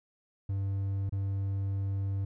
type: tone with dropouts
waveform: triangle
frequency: 98 Hz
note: G2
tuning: in tune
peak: -27 dBFS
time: 0.49-2.25 s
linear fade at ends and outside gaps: 5 ms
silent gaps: 1.095-1.123 s
effects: none